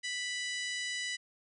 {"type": "harmonic tone", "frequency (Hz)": 987.8, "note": "B5", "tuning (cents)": 0, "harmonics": [2, 3, 4, 5, 6, 7, 8, 9], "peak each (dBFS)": [-37, -41, -43, -45, -47, -48, -49, -50], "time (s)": [0.03, 1.17], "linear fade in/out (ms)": 20, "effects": []}